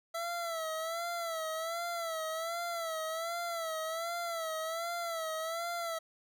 25% pulse tone with vibrato, 662 Hz, E5, 7 cents sharp, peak -31 dBFS, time 0.14-5.99 s, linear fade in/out 10 ms, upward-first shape sine, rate 1.3 Hz, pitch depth 75 cents each way, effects none

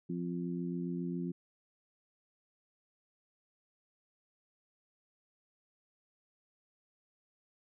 harmonic tone, 87.31 Hz, F2, in tune, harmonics 2 / 3 / 4, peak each -36 / -40 / -42 dBFS, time 0.09-1.32 s, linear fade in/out 10 ms, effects none

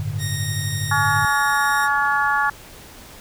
sine chord, G suspended second, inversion none, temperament equal, 98 / 110 / 146.83 Hz, G2 / A2 / D3, 0 / 0 / 0 cents, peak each -27 dBFS, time 0-1.25 s, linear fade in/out 0 ms
10% pulse tone, 1863 Hz, A#6, 2 cents flat, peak -18 dBFS, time 0.18-1.89 s, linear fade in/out 50 ms
harmonic tone, 283.5 Hz, C#4, 39 cents sharp, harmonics 3 / 4 / 5 / 6, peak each -22 / -22 / -22 / -22 dBFS, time 0.91-2.5 s, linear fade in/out 5 ms
effects pink hiss -42 dBFS RMS until 3.2 s

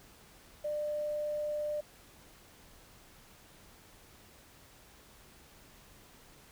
sine tone with quantisation, 597 Hz, D5, 28 cents sharp, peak -32 dBFS, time 0.64-1.81 s, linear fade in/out 10 ms, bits 10, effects pink hiss -58 dBFS RMS until 6.51 s

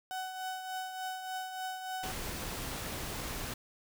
35% pulse tone with tremolo, 749 Hz, F#5, 21 cents sharp, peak -33 dBFS, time 0.11-2.12 s, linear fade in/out 0 ms, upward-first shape triangle, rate 3.4 Hz, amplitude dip 55%
pink noise, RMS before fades -39 dBFS, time 2.03-3.54 s, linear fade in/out 5 ms
effects none

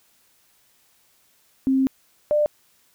sine tone pair in turn, 265.7 / 596.5 Hz, C4 / D5, +27 / +27 cents, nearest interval octave + major second, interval 1400 cents, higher second, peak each -16 dBFS, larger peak neither, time 1.67-1.87 / 2.31-2.46 s, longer first, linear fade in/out 0 ms, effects white hiss -61 dBFS RMS until 2.94 s

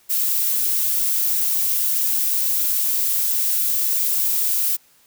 violet noise, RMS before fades -20 dBFS, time 0.09-4.77 s, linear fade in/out 20 ms, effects white hiss -56 dBFS RMS until 5.06 s

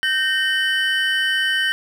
triangle tone cluster, 1552 / 1842 / 3013 Hz, G6 / A#6 / F#7, -18 / -21 / +31 cents, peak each -20 dBFS, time 0.03-1.72 s, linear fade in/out 0 ms, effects none

